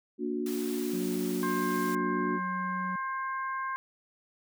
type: chord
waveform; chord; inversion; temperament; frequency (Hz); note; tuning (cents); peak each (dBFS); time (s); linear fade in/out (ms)
sine; Bb augmented; none; just; 233.1 / 291.4 / 364.2; Bb3 / D4 / F#4; 0 / -13 / -27; -34 / -34 / -33; 0.18-2.4; 50
type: high-pass noise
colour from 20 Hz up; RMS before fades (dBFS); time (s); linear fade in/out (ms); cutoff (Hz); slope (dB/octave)
white; -43; 0.46-1.95; 2; 150; 12
type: tone with pitch glide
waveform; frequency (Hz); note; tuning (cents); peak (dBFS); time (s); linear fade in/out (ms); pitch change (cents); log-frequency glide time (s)
triangle; 183.4 to 184.57; F#3 to F#3; -15 to -4; -33; 0.93-2.96; 5; +11; 1.36-2.38
type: harmonic tone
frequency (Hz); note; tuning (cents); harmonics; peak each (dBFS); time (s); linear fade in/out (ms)
530; C5; +22; 2 / 3 / 4; -32 / -37 / -47; 1.43-3.76; 0
effects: none